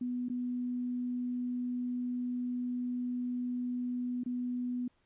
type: tone with dropouts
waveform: sine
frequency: 246.9 Hz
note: B3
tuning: in tune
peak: -32 dBFS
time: 0.01-4.88 s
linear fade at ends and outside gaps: 5 ms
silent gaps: 0.286-0.298 / 4.236-4.26 s
effects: pink hiss -73 dBFS RMS until 5.05 s + resampled to 8000 Hz